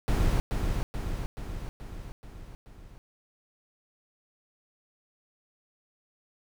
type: noise with echo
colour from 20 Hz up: brown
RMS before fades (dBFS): -24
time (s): 0.08-0.4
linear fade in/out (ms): 0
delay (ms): 430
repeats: 6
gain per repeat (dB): -4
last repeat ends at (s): 2.98
effects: none